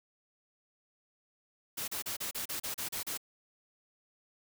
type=noise bursts; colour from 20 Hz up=white; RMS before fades=-37 dBFS; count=10; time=1.77-3.176 s; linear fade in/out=10 ms; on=110 ms; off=34 ms; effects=none